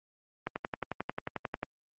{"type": "click train", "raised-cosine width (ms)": 0.5, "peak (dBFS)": -17, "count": 14, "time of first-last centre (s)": [0.47, 1.631], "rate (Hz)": 11.2, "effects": ["high-pass 100 Hz 12 dB/octave", "Opus 24 kbps"]}